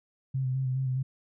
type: tone with vibrato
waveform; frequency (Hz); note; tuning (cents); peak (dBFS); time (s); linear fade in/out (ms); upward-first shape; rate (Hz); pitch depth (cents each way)
sine; 130.81; C3; 0; -26; 0.34-1.03; 10; square; 4.8; 28
effects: none